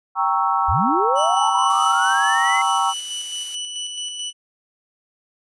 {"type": "chord", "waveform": "sine", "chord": "G diminished seventh", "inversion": "none", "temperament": "equal", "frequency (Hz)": [784, 932.3, 1108.7, 1318.5], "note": ["G5", "Bb5", "Db6", "Fb6"], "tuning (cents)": [0, 0, 0, 0], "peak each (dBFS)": -22, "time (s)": [0.15, 2.94], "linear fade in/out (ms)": 50}
{"type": "linear sweep", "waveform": "sine", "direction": "up", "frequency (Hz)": [51.1, 2084], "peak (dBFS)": -20, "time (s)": [0.68, 2.62], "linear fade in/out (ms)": 10}
{"type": "tone with tremolo", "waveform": "sawtooth", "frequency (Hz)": 2966, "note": "F#7", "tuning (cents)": 4, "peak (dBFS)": -22, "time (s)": [1.15, 4.33], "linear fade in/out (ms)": 50, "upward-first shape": "square", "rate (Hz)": 4.6, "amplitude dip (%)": 35}
{"type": "noise", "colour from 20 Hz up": "blue", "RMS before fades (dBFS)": -35, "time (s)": [1.7, 3.55], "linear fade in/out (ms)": 0}
{"effects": ["resampled to 24000 Hz"]}